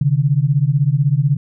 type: beating tone pair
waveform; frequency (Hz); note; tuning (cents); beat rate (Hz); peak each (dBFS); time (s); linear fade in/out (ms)
sine; 133.9 / 149.9; C3 / D3; +40 / +36; 16; -15 / -15; 0.01-1.37; 5
effects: none